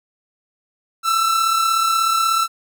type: tone pair together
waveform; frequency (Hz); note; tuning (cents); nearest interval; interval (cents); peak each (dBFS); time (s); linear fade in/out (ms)
45% pulse; 1300 / 1336.5; E6 / E6; -24 / +23; unison; 47; -24 / -16; 1.03-2.48; 50
effects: none